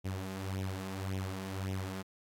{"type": "tone with flanger", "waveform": "sawtooth", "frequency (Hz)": 95.4, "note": "G2", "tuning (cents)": -47, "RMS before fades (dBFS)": -38, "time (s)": [0.04, 2.03], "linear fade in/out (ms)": 20, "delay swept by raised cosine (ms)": [0.32, 4.82], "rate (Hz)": 1.8, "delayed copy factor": 0.6, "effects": ["AAC 48 kbps"]}